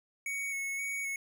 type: tone with vibrato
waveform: square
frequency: 2217 Hz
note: C#7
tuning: in tune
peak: -34 dBFS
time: 0.26-1.16 s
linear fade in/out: 2 ms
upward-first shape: square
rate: 1.9 Hz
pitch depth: 16 cents each way
effects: none